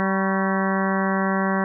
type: harmonic tone with a mistuned harmonic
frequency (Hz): 192.8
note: G3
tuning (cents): -28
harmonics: 1 / 2 / 3 / 4 / 5 / 6 / 7 / 8 / 9 / 10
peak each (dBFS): -22 / -29 / -29 / -30 / -31 / -29 / -34 / -31 / -33 / -33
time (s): 0-1.64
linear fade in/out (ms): 0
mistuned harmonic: 6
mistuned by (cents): -59
effects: none